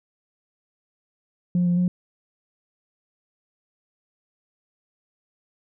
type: tone with pitch steps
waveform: sine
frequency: 177.3 / 175.3 / 179.5 Hz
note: F3 / F3 / F3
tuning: +26 / +7 / +48 cents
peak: -16 dBFS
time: 1.55-1.88 s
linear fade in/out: 2 ms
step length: 110 ms
effects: tanh soft clip ceiling -15 dBFS